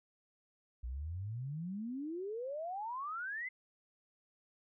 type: exponential sweep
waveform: sine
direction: up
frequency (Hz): 57.4 to 2093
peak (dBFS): -38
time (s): 0.83-3.49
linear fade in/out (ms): 10
effects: none